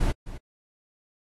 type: noise with echo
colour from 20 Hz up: brown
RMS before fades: -22 dBFS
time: 0-0.12 s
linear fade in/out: 10 ms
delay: 260 ms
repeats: 1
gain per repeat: -14 dB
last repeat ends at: 0.38 s
effects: AAC 32 kbps